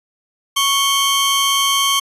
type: tone pair together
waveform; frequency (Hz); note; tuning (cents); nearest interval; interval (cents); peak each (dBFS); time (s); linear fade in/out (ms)
sawtooth; 1107 / 3131; C#6 / G7; -3 / -3; octave + tritone; 1800; -13; 0.56-2; 10
effects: resampled to 32000 Hz